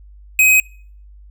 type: tone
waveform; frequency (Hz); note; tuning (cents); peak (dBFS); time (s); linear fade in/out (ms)
square; 2526; D#7; +26; -9; 0.39-0.6; 2
effects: noise-tail reverb RT60 0.5 s tail -26 dB re dry + added 50 Hz sine -39 dBFS peak until 1.3 s